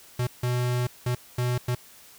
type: tone bursts at uneven times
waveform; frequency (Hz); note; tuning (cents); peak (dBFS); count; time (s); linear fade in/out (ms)
square; 123.47; B2; 0; -24; 5; 0.19-0.27 / 0.43-0.87 / 1.06-1.15 / 1.38-1.58 / 1.68-1.75; 5
effects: white hiss -51 dBFS RMS until 2.18 s